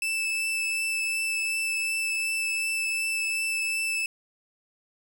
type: tone with vibrato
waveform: 40% pulse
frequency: 2637 Hz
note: E7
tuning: in tune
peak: -25 dBFS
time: 0.02-4.06 s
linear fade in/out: 2 ms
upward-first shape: triangle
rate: 2.7 Hz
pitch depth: 11 cents each way
effects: none

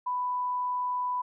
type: tone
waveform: sine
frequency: 993 Hz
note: B5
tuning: 9 cents sharp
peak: -27 dBFS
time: 0.06-1.22 s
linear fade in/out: 10 ms
effects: none

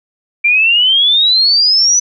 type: exponential sweep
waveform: sine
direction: up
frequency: 2349 to 6030 Hz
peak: -7 dBFS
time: 0.44-2 s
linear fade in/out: 10 ms
effects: none

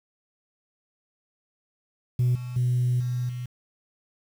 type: tone with level steps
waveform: sine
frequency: 123.8 Hz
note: B2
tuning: 5 cents sharp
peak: -17 / -31 / -19 / -24 / -30 dBFS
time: 2.19-3.46 s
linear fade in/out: 5 ms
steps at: 2.35 / 2.56 / 3 / 3.29 s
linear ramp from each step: 5 ms
effects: tanh soft clip ceiling -17 dBFS + 8-bit

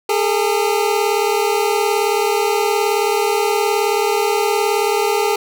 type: tone pair together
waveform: 25% pulse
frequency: 408.8 / 447.7 Hz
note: G#4 / A4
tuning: -27 / +30 cents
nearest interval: major second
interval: 157 cents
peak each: -13 / -15 dBFS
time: 0.09-5.36 s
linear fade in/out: 5 ms
effects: none

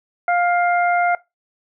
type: harmonic tone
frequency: 703 Hz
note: F5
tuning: 11 cents sharp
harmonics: 1 / 2 / 3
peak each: -16 / -22 / -26 dBFS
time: 0.28-1.15 s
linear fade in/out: 2 ms
effects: noise-tail reverb RT60 0.2 s tail -19 dB re dry

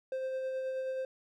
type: tone with tremolo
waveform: triangle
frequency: 523.3 Hz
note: C5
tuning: in tune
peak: -30 dBFS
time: 0.12-1.05 s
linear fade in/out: 2 ms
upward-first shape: sine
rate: 9.4 Hz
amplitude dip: 25%
effects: none

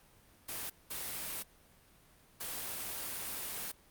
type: noise bursts at uneven times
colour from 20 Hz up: white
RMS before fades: -40 dBFS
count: 3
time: 0.48-0.7 / 0.9-1.43 / 2.4-3.72 s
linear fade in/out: 10 ms
effects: pink hiss -63 dBFS RMS until 3.9 s + Opus 32 kbps

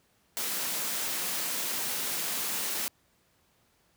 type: high-pass noise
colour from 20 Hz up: white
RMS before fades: -32 dBFS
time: 0.37-2.88 s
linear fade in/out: 0 ms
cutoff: 140 Hz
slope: 24 dB/octave
effects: pink hiss -68 dBFS RMS until 3.96 s + high-pass 60 Hz 12 dB/octave

